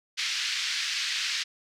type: band-pass noise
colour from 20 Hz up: white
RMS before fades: -30 dBFS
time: 0.17-1.44 s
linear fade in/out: 20 ms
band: 1700 to 5200 Hz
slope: 24 dB/octave
effects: none